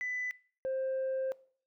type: tone pair in turn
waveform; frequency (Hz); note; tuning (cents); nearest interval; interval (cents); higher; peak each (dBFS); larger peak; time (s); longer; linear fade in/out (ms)
sine; 1996 / 527.2; B6 / C5; +18 / +13; octave + major seventh; 2305; first; -32 / -29; second; 0.01-0.31 / 0.65-1.32; second; 0
effects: noise-tail reverb RT60 0.5 s tail -22 dB re dry + tanh soft clip ceiling -29 dBFS